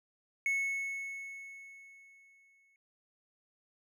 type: tone with exponential decay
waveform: triangle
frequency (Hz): 2200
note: C#7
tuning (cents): -14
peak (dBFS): -26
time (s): 0.46-2.76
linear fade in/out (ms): 1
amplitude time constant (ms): 500
effects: none